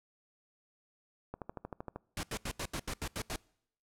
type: click train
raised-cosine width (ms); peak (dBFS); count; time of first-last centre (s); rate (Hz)
1; -26; 9; 1.34-1.96; 12.9
type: noise bursts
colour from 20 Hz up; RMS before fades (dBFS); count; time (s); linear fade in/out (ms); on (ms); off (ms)
pink; -37; 9; 2.17-3.36; 2; 62; 79
effects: noise-tail reverb RT60 0.7 s tail -25 dB re dry + low-pass 11000 Hz 12 dB/octave